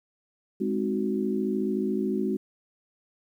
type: chord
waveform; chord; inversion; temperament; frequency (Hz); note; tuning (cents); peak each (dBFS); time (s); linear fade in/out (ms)
sine; Ab dominant seventh; none; equal; 207.7 / 261.6 / 311.1 / 370; Ab3 / C4 / Eb4 / Gb4; 0 / 0 / 0 / 0; -28 / -31 / -34 / -29; 0.6-2.37; 10
effects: 10-bit